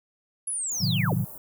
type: linear sweep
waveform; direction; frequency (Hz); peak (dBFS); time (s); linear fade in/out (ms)
sine; down; 10750 to 196; -27; 0.47-1.14; 5
type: band-stop noise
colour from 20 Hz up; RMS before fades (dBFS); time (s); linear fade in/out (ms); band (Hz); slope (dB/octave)
white; -42; 0.71-1.38; 2; 1000 to 11000; 24
type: chord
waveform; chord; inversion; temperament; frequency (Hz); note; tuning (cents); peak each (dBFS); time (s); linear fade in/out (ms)
sine; A diminished seventh; none; equal; 110 / 130.81 / 155.56 / 185; A2 / C3 / Eb3 / Gb3; 0 / 0 / 0 / 0; -28; 0.8-1.25; 20
effects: none